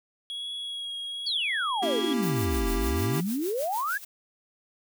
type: tone with vibrato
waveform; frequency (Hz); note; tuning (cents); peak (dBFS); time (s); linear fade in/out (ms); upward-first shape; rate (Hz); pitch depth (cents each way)
triangle; 3322; G#7; 0; -31; 0.3-2.13; 0; triangle; 1.1; 22
type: exponential two-way sweep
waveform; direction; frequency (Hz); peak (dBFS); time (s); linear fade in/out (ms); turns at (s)
sine; down then up; 4699 to 38.89 to 1733; -26; 1.26-3.98; 10; 2.72
type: chord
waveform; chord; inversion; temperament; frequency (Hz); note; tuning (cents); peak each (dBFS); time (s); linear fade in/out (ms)
square; A# diminished seventh; none; equal; 233.1 / 277.2 / 329.6 / 392; A#3 / C#4 / E4 / G4; 0 / 0 / 0 / 0; -35 / -35 / -34 / -32; 1.82-3.21; 10
type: noise with tremolo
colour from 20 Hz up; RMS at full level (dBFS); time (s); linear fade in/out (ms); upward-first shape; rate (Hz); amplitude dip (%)
blue; -37; 2.22-4.05; 10; sine; 6.6; 70
effects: none